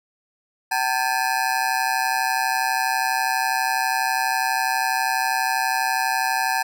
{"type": "ring-modulated tone", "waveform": "25% pulse", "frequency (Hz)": 832, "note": "G#5", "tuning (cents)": 3, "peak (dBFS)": -13, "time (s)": [0.71, 6.63], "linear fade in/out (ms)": 10, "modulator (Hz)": 66.1, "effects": []}